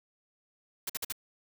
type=noise bursts; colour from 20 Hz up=white; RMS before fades=-34 dBFS; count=4; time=0.87-1.124 s; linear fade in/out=5 ms; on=26 ms; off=50 ms; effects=none